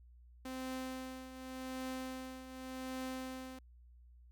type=tone with tremolo; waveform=sawtooth; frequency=259.4 Hz; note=C4; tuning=15 cents flat; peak=-35 dBFS; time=0.45-3.59 s; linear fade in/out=5 ms; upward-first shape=triangle; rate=0.87 Hz; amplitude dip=70%; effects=added 60 Hz sine -57 dBFS peak until 4.31 s